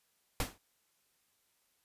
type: noise with exponential decay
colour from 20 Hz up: pink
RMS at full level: -30 dBFS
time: 0.4-0.58 s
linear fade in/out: 1 ms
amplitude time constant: 39 ms
effects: white hiss -75 dBFS RMS until 1.84 s + resampled to 32000 Hz